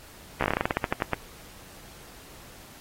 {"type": "slowing click train", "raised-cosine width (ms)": 0.5, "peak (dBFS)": -9, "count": 16, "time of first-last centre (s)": [0.41, 1.133], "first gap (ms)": 14, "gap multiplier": 1.16, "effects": ["pink hiss -49 dBFS RMS until 2.8 s", "AAC 48 kbps"]}